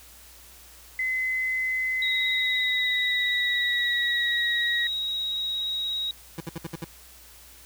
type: tone with pitch glide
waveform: sine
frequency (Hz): 2038 to 1901.5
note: C7 to A#6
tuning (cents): -46 to +34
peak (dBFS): -24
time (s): 0.99-4.87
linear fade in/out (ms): 2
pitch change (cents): -120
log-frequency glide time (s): 2.3-4.46
type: tone with vibrato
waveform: sine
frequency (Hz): 3807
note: A#7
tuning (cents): +36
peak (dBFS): -26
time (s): 2.02-6.11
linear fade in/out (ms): 2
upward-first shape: sine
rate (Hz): 17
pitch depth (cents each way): 10
type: tone bursts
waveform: 25% pulse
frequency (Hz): 164.81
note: E3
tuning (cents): 0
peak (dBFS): -27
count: 6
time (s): 6.38-6.845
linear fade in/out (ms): 2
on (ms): 25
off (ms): 63
effects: added 60 Hz sine -54 dBFS peak until 7.65 s + white hiss -50 dBFS RMS until 7.65 s